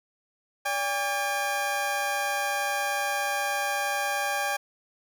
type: tone pair together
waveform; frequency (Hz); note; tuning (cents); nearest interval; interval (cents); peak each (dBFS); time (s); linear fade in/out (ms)
20% pulse; 576 / 805.6; D5 / G5; -34 / +47; tritone; 581; -27 / -22; 0.65-4.57; 10
effects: none